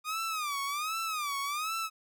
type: tone with vibrato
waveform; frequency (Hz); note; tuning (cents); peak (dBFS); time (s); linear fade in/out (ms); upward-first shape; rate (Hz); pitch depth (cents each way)
sawtooth; 1216; D#6; -40; -28; 0.04-1.9; 50; sine; 1.3; 160
effects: none